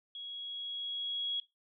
sine tone with level ramp, 3322 Hz, G#7, in tune, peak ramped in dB -41 to -31 dBFS, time 0.15-1.4 s, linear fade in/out 2 ms, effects noise-tail reverb RT60 0.2 s tail -18 dB re dry

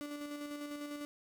35% pulse tone with tremolo, 292 Hz, D4, 10 cents flat, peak -38 dBFS, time 0.01-1.05 s, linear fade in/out 0 ms, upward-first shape square, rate 10 Hz, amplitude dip 35%, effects none

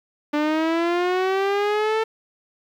sawtooth linear sweep, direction up, 293.7 to 446.7 Hz, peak -15 dBFS, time 0.33-2.04 s, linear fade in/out 10 ms, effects low-pass 3000 Hz 12 dB/octave + 9-bit

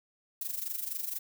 violet noise with amplitude modulation, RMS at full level -33 dBFS, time 0.41-1.19 s, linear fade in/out 5 ms, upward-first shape sine, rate 24.1 Hz, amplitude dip 75%, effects none

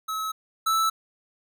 square tone pair in turn, 1291 / 1315.1 Hz, E6 / E6, -37 / -4 cents, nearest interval unison, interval 33 cents, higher second, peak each -28 / -21 dBFS, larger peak second, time 0.08-0.32 / 0.66-0.9 s, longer neither, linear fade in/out 10 ms, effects none

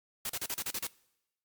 white noise bursts, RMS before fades -35 dBFS, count 8, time 0.25-0.869 s, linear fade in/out 2 ms, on 45 ms, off 37 ms, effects noise-tail reverb RT60 0.9 s tail -23 dB re dry + MP3 96 kbps

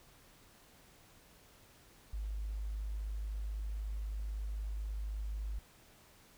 sine tone, 51.91 Hz, G#1, in tune, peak -36 dBFS, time 2.13-5.59 s, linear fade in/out 5 ms, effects pink hiss -62 dBFS RMS until 6.37 s

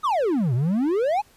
triangle exponential two-way sweep, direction down then up, 1299 to 114.5 to 878 Hz, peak -17 dBFS, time 0.03-1.22 s, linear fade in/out 20 ms, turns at 0.54 s, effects pink hiss -56 dBFS RMS until 1.36 s + resampled to 32000 Hz

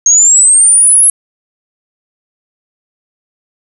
sine linear sweep, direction up, 6440 to 10840 Hz, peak -3 dBFS, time 0.06-1.1 s, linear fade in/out 2 ms, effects none

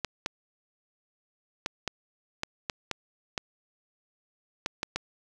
clicks, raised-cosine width 0.2 ms, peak -12 dBFS, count 11, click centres 0.047 / 0.261 / 1.661 / 1.877 / 2.434 / 2.698 / 2.913 / 3.378 / 4.661 / 4.831 / 4.96 s, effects none

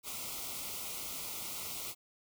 white band-stop noise, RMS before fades -41 dBFS, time 0.03-1.95 s, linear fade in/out 50 ms, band 1400 to 2000 Hz, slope 96 dB/octave, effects none

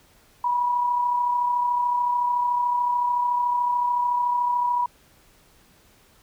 sine tone pair together, 972 / 1005.7 Hz, B5 / B5, -28 / +31 cents, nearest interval minor second, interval 59 cents, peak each -20 / -32 dBFS, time 0.44-4.86 s, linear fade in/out 5 ms, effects pink hiss -57 dBFS RMS until 6.22 s

